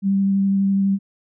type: tone with vibrato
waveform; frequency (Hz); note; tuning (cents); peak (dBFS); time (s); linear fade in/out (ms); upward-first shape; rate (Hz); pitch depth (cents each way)
sine; 196; G3; 0; -15; 0.02-0.99; 50; square; 12; 8
effects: none